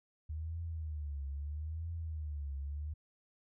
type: tone with vibrato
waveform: sine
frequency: 76.1 Hz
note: D#2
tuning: 38 cents flat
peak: -37 dBFS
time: 0.29-2.94 s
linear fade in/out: 10 ms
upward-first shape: triangle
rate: 0.77 Hz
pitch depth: 180 cents each way
effects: none